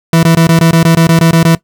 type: tone bursts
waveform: 40% pulse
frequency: 164.81 Hz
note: E3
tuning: in tune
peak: -3 dBFS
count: 12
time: 0.13-1.55 s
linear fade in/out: 2 ms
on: 100 ms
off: 20 ms
effects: noise-tail reverb RT60 0.1 s tail -18 dB re dry